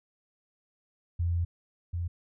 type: tone pair in turn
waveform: sine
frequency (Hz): 85.8 / 86.4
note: F2 / F2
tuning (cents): -30 / -18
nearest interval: unison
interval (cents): 12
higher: second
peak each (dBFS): -25 / -29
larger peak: first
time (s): 1.19-1.45 / 1.93-2.08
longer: first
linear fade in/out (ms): 10
effects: none